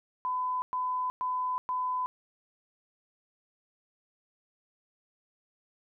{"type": "tone bursts", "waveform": "sine", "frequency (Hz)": 1007, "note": "B5", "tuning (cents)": 33, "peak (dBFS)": -28, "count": 4, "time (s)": [0.25, 2.06], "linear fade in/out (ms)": 0, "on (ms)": 370, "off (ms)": 110, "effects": []}